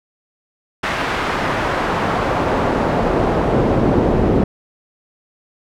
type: noise with band-pass filter sweep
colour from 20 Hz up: brown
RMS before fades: -17 dBFS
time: 0.83-4.44 s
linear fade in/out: 5 ms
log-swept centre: 1800 to 360 Hz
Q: 0.85
effects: none